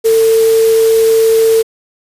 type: tone in noise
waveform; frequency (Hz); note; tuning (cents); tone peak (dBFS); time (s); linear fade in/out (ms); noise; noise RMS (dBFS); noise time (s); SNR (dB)
sine; 448.4; A4; +33; -6; 0.04-1.63; 20; white; -23; 0.04-1.63; +14
effects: resampled to 32000 Hz